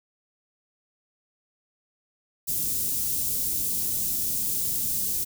white band-stop noise, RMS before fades -27 dBFS, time 2.47-5.25 s, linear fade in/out 20 ms, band 240 to 7700 Hz, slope 12 dB/octave, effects none

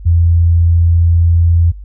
sine tone, 84.6 Hz, E2, 45 cents sharp, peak -6 dBFS, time 0.05-1.72 s, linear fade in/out 20 ms, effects added 50 Hz sine -27 dBFS peak until 1.84 s

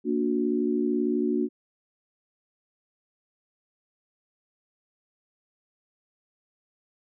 sine chord, Bb augmented, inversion none, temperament just, 233.1 / 291.4 / 364.2 Hz, Bb3 / D4 / F#4, 0 / -13 / -27 cents, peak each -27 dBFS, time 0.04-1.49 s, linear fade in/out 50 ms, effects none

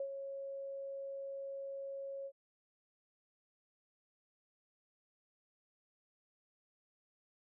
sine tone with ADSR envelope, 549 Hz, C#5, 17 cents flat, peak -35 dBFS, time 0-2.32 s, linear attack 3 ms, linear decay 74 ms, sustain -6 dB, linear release 60 ms, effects none

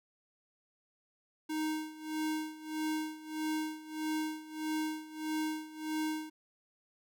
square tone with tremolo, 311.1 Hz, D#4, in tune, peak -32 dBFS, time 1.49-6.3 s, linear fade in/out 10 ms, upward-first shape sine, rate 1.6 Hz, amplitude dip 85%, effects none

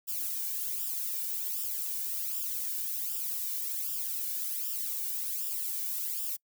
violet noise with flanger, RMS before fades -34 dBFS, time 0.07-6.37 s, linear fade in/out 20 ms, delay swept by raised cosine 0.47 to 1.57 ms, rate 1.3 Hz, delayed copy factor -0.75, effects noise-tail reverb RT60 0.1 s tail -26 dB re dry

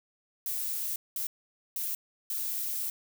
violet noise bursts at uneven times, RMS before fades -33 dBFS, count 4, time 0.46-0.96 / 1.16-1.27 / 1.76-1.95 / 2.3-2.9 s, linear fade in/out 2 ms, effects none

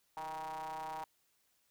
square ring-modulated tone, 80.4 Hz, E2, 43 cents flat, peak -38 dBFS, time 0.17-1.04 s, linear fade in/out 0 ms, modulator 869 Hz, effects white hiss -75 dBFS RMS until 1.7 s

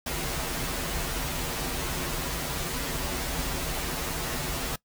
pink noise with comb filter, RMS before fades -31 dBFS, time 0.06-4.76 s, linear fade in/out 5 ms, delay 9.7 ms, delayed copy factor -0.9, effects noise-tail reverb RT60 0.1 s tail -21 dB re dry

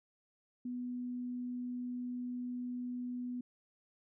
sine tone, 246.9 Hz, B3, in tune, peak -37 dBFS, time 0.65-3.41 s, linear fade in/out 5 ms, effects none

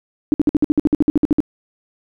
sine tone bursts, 298.6 Hz, D4, 29 cents sharp, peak -9 dBFS, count 15, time 0.32-1.404 s, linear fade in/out 0 ms, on 20 ms, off 56 ms, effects none

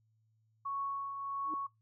sine tone with tremolo, 1108.7 Hz, C#6, in tune, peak -33 dBFS, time 0.65-1.67 s, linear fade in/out 10 ms, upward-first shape triangle, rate 1.5 Hz, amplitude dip 50%
sine tone with exponential growth, 311.1 Hz, D#4, in tune, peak -38 dBFS, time 1.42-1.54 s, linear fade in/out 1 ms, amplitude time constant 24 ms
effects noise-tail reverb RT60 0.2 s tail -23 dB re dry + added 110 Hz sine -70 dBFS peak until 1.81 s

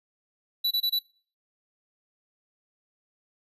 square tone bursts, 3951 Hz, B7, in tune, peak -23 dBFS, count 4, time 0.64-0.992 s, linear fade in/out 10 ms, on 70 ms, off 24 ms, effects noise-tail reverb RT60 0.4 s tail -22 dB re dry + resampled to 32000 Hz

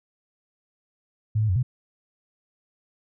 sine tone with pitch steps, 107.9 / 108.6 / 91.1 / 125.7 Hz, A2 / A2 / F#2 / B2, -33 / -22 / -26 / +31 cents, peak -19 dBFS, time 1.35-1.63 s, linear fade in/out 10 ms, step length 70 ms, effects none

